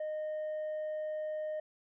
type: tone with tanh clipping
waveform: triangle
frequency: 616 Hz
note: D#5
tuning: 17 cents flat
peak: -35 dBFS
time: 0-1.6 s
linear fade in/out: 5 ms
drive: 7 dB
effects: none